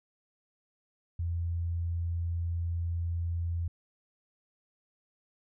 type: tone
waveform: sine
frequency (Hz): 85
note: F2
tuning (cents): -46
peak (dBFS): -29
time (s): 1.19-3.68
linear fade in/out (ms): 5
effects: none